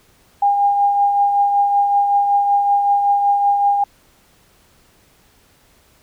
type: tone with tremolo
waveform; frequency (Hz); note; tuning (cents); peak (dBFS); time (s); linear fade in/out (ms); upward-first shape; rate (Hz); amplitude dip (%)
sine; 808; G#5; -48; -10; 0.42-3.84; 5; triangle; 5.3; 45
effects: pink hiss -54 dBFS RMS until 6.02 s